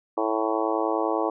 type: harmonic tone with a mistuned harmonic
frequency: 110 Hz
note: A2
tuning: in tune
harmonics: 3 / 4 / 5 / 6 / 7 / 8 / 9 / 10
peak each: -28 / -29 / -30 / -31 / -31 / -32 / -33 / -33 dBFS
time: 0.17-1.3 s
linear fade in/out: 5 ms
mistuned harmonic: 10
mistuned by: +25 cents
effects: none